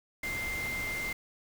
sine tone in noise, 2093 Hz, C7, in tune, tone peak -33 dBFS, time 0.23-1.13 s, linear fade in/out 5 ms, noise pink, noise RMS -40 dBFS, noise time 0.23-1.13 s, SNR +4 dB, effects none

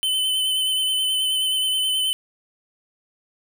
square tone with vibrato, 3044 Hz, F#7, 48 cents sharp, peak -20 dBFS, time 0.03-2.13 s, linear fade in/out 0 ms, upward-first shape sine, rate 9.4 Hz, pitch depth 22 cents each way, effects none

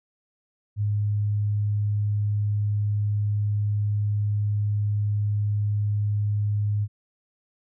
sine tone, 103.83 Hz, G#2, in tune, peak -21 dBFS, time 0.76-6.88 s, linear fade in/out 50 ms, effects none

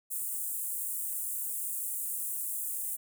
pink high-pass noise, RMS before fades -35 dBFS, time 0.1-2.97 s, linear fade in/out 20 ms, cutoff 8200 Hz, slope 48 dB/octave, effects none

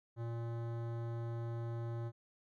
sine tone with hard clipping, 116.54 Hz, A#2, in tune, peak -40 dBFS, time 0.16-2.12 s, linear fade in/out 50 ms, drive 17 dB, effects none

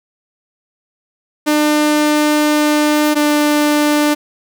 sawtooth tone pair in turn, 300.1 / 296.8 Hz, D4 / D4, +38 / +18 cents, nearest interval unison, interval 20 cents, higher first, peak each -7 dBFS, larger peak neither, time 1.46-3.15 / 3.15-4.15 s, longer first, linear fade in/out 20 ms, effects none

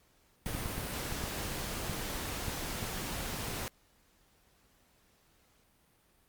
pink noise, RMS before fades -38 dBFS, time 0.46-3.68 s, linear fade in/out 0 ms
clicks, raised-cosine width 5 ms, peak -25 dBFS, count 9, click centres 0.466 / 0.55 / 0.659 / 0.78 / 1.125 / 1.239 / 1.897 / 2.483 / 2.829 s
effects pink hiss -68 dBFS RMS until 6.28 s + Opus 48 kbps

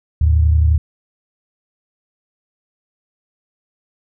sine tone pair together, 77.17 / 108.6 Hz, D#2 / A2, -14 / -22 cents, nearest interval tritone, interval 592 cents, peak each -10 / -19 dBFS, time 0.21-0.78 s, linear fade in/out 5 ms, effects none

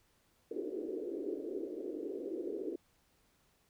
white band-pass noise, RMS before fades -40 dBFS, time 0.51-2.76 s, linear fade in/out 5 ms, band 300 to 450 Hz, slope 48 dB/octave, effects pink hiss -72 dBFS RMS until 3.69 s

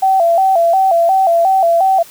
sine tone with vibrato, 720 Hz, F#5, 47 cents flat, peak -8 dBFS, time 0.02-2.03 s, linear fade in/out 10 ms, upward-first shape square, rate 2.8 Hz, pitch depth 110 cents each way, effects white hiss -39 dBFS RMS until 2.1 s

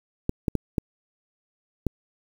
clicks, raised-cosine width 3 ms, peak -10 dBFS, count 5, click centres 0.294 / 0.482 / 0.553 / 0.782 / 1.867 s, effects 7-bit

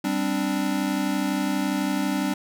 square chord, G suspended fourth, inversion none, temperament equal, 196 / 261.6 / 293.7 Hz, G3 / C4 / D4, 0 / 0 / 0 cents, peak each -28 / -29 / -27 dBFS, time 0.04-2.34 s, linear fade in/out 5 ms, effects none

